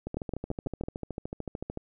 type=two click trains; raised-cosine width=2 ms; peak=-21 / -18 dBFS; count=24 / 5; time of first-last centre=0.07-1.774 / 0.17-0.837 s; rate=13.5 / 6 Hz; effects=none